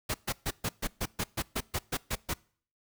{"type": "noise bursts", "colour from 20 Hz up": "pink", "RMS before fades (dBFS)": -31, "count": 13, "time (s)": [0.09, 2.339], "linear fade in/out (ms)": 10, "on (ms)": 53, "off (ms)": 130, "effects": ["noise-tail reverb RT60 0.5 s tail -24 dB re dry"]}